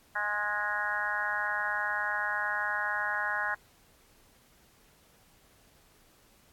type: harmonic tone with a mistuned harmonic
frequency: 207.7 Hz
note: G#3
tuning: in tune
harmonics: 3 / 4 / 5 / 6 / 7 / 8 / 9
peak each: -43 / -37 / -37 / -43 / -34 / -33 / -37 dBFS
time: 0.15-3.55 s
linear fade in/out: 10 ms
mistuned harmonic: 5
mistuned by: +21 cents
effects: pink hiss -62 dBFS RMS until 6.52 s + AAC 64 kbps